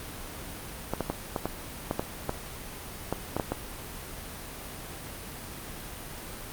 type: clicks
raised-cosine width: 1 ms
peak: -13 dBFS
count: 12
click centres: 0.936 / 1.007 / 1.1 / 1.362 / 1.456 / 1.911 / 1.995 / 2.294 / 3.126 / 3.366 / 3.398 / 3.52 s
effects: pink hiss -40 dBFS RMS until 6.52 s + Opus 32 kbps